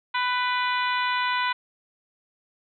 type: harmonic tone with a mistuned harmonic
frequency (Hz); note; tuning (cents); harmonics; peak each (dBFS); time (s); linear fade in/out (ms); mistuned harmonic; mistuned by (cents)
497.1; B4; +11; 2 / 3 / 4 / 5 / 6 / 7 / 8; -25 / -29 / -31 / -33 / -35 / -36 / -37; 0.14-1.53; 10; 5; -30
effects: none